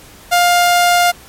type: tone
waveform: sawtooth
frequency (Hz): 704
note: F5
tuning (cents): +14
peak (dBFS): -5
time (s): 0.31-1.12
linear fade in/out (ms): 20
effects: pink hiss -40 dBFS RMS until 1.28 s + MP3 64 kbps